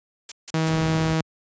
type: noise bursts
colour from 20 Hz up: blue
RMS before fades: -30 dBFS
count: 3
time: 0.29-0.691 s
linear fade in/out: 2 ms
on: 27 ms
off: 160 ms
type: tone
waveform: sawtooth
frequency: 160.1 Hz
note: D#3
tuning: 50 cents sharp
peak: -16 dBFS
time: 0.54-1.21 s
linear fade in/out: 2 ms
type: noise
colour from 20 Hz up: brown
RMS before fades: -27 dBFS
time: 0.67-1.14 s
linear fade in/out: 10 ms
effects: high-pass 80 Hz 12 dB/octave + resampled to 16000 Hz